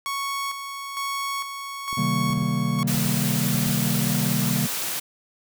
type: tone with tremolo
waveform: sawtooth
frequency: 1108.7 Hz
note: C#6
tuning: in tune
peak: -22 dBFS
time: 0.06-2.83 s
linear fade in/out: 0 ms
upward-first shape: square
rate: 1.1 Hz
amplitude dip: 50%
type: clicks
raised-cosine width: 3 ms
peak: -26 dBFS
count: 9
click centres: 1.929 / 2.303 / 2.376 / 2.423 / 2.945 / 3.054 / 3.547 / 3.665 / 3.695 s
type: chord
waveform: triangle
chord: C minor seventh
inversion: none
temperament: equal with one note detuned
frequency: 130.81 / 155.56 / 192.19 / 233.1 Hz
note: C3 / Eb3 / G3 / Bb3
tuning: 0 / 0 / -34 / 0 cents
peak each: -25 dBFS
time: 1.97-4.67 s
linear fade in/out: 10 ms
type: high-pass noise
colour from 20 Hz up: white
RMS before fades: -28 dBFS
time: 2.87-5 s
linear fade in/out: 10 ms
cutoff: 130 Hz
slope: 12 dB/octave
effects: none